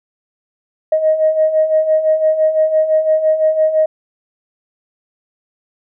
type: beating tone pair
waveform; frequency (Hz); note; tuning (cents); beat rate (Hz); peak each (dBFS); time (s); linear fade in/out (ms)
sine; 622.3 / 628.2; D#5 / D#5; 0 / +16; 5.9; -17 / -11; 0.92-3.86; 5
effects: tanh soft clip ceiling -3 dBFS